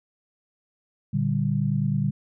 sine chord, G minor, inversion first, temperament equal, 116.54 / 146.83 / 196 Hz, Bb2 / D3 / G3, 0 / 0 / 0 cents, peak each -27 / -24 / -26 dBFS, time 1.13-2.11 s, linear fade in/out 10 ms, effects none

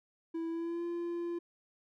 triangle tone with pitch glide, 329.6 to 343.6 Hz, E4 to F4, 0 to -28 cents, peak -32 dBFS, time 0.34-1.39 s, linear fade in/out 10 ms, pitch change +72 cents, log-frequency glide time 0.49-0.84 s, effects none

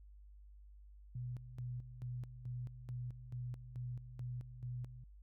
sine tone with tremolo, 123.47 Hz, B2, in tune, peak -40 dBFS, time 1.15-5.04 s, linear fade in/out 5 ms, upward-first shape square, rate 2.3 Hz, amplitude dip 70%, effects added 50 Hz sine -55 dBFS peak until 5.22 s

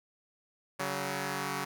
5% pulse tone pair together, 140.84 / 188 Hz, C#3 / F#3, +28 / +28 cents, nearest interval perfect fourth, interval 500 cents, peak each -24 dBFS, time 0.79-1.65 s, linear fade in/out 10 ms, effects none

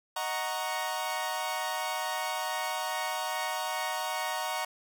sawtooth chord, D# minor seventh, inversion none, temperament equal, 622.3 / 740 / 932.3 / 1108.7 Hz, D#5 / F#5 / A#5 / C#6, 0 / 0 / 0 / 0 cents, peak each -35 / -32 / -31 / -34 dBFS, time 0.16-4.65 s, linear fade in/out 5 ms, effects none

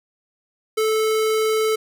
square tone, 436.9 Hz, A4, 12 cents flat, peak -18 dBFS, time 0.77-1.76 s, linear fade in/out 10 ms, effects none

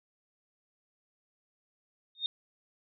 sine tone with exponential growth, 3680 Hz, A#7, 23 cents flat, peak -24 dBFS, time 2.15-2.26 s, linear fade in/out 1 ms, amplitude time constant 23 ms, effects none

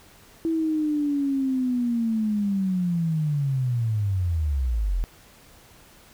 sine linear sweep, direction down, 329.6 to 38.89 Hz, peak -21 dBFS, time 0.45-5.04 s, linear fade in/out 0 ms, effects pink hiss -52 dBFS RMS until 6.13 s

